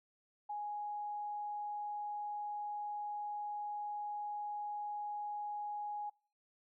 sine tone, 831 Hz, G#5, 1 cent sharp, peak -38 dBFS, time 0.49-6.1 s, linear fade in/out 10 ms, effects noise-tail reverb RT60 0.4 s tail -24 dB re dry

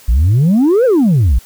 sine exponential two-way sweep, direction up then down, 52 to 537 to 52 Hz, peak -5 dBFS, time 0.08-1.39 s, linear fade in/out 10 ms, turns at 0.85 s, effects tanh soft clip ceiling -6 dBFS + white hiss -42 dBFS RMS until 1.45 s

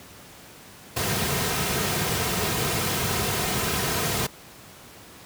pink noise with comb filter, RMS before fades -25 dBFS, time 0.96-4.27 s, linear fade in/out 10 ms, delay 3.5 ms, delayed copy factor -0.5, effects pink hiss -46 dBFS RMS until 5.25 s + high-pass 80 Hz 12 dB/octave

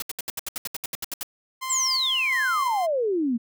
white noise bursts, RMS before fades -30 dBFS, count 14, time 0-1.231 s, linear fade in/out 2 ms, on 22 ms, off 71 ms
sawtooth tone with tremolo, 1043 Hz, C6, 6 cents flat, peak -25 dBFS, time 1.61-2.87 s, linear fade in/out 20 ms, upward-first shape square, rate 1.4 Hz, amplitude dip 40%
sine exponential sweep, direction down, 7902 to 221.7 Hz, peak -21 dBFS, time 1.69-3.38 s, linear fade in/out 20 ms
effects none

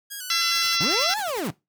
5% pulse tone with vibrato, 1561 Hz, G6, 8 cents flat, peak -22 dBFS, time 0.1-0.76 s, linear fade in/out 20 ms, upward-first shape square, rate 4.8 Hz, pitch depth 83 cents each way
harmonic tone, 676 Hz, E5, 43 cents sharp, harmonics 2 / 3 / 4 / 5 / 6 / 7 / 8 / 9, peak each -28 / -30 / -31 / -29 / -27 / -31 / -28 / -31 dBFS, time 0.3-1.14 s, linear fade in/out 2 ms
white noise with tremolo, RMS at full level -37 dBFS, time 0.54-1.48 s, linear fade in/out 10 ms, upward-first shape sine, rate 11 Hz, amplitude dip 90%
30% pulse linear two-way sweep, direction up then down, 116.54 to 887 to 116.54 Hz, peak -23 dBFS, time 0.8-1.51 s, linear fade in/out 10 ms, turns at 1.18 s
effects noise-tail reverb RT60 0.2 s tail -19 dB re dry

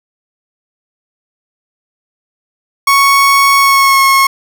30% pulse tone with pitch glide, 1108.7 to 1088.4 Hz, C#6 to C#6, 0 to -32 cents, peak -3 dBFS, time 2.87-4.27 s, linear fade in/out 5 ms, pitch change -32 cents, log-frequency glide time 3.58-4.01 s, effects none

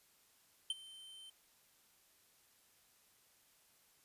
square tone with ADSR envelope, 3099 Hz, G7, 21 cents flat, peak -33 dBFS, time 0.7-1.3 s, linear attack 3 ms, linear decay 28 ms, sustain -20 dB, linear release 5 ms, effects white hiss -70 dBFS RMS until 4.04 s + resampled to 32000 Hz

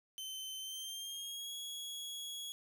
sawtooth tone with pitch glide, 3077 to 3336 Hz, G7 to G#7, -33 to +7 cents, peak -39 dBFS, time 0.18-2.52 s, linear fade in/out 0 ms, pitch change +140 cents, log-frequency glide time 0.58-1.55 s, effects none

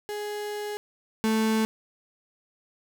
35% pulse tone pair in turn, 416.5 / 220.2 Hz, G#4 / A3, +5 / +2 cents, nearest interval major seventh, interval 1103 cents, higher first, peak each -29 / -20 dBFS, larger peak second, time 0.09-0.77 / 1.24-1.65 s, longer first, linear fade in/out 0 ms, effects none

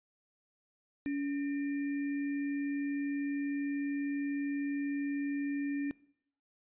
sine tone with sample-and-hold, 283.6 Hz, C#4, 40 cents sharp, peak -31 dBFS, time 1.06-5.91 s, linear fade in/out 0 ms, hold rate 2100 Hz, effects noise-tail reverb RT60 0.7 s tail -22 dB re dry + resampled to 8000 Hz

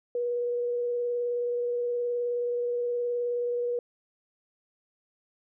sine tone with vibrato, 482.9 Hz, B4, 39 cents flat, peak -26 dBFS, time 0.15-3.79 s, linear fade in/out 2 ms, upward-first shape square, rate 19 Hz, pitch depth 10 cents each way, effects none

